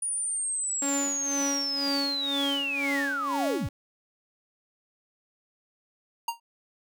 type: linear sweep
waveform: sine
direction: down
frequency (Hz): 9670 to 55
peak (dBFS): -27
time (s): 0.02-3.68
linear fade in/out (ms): 5
type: tone with tremolo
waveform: sawtooth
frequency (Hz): 279.6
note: C#4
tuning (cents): +15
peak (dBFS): -23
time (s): 0.82-3.69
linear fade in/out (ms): 2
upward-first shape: sine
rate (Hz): 2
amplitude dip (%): 75
type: tone with exponential decay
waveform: square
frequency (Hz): 932.3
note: A#5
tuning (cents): 0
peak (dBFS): -24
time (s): 6.28-6.4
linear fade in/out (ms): 5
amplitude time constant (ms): 24
effects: none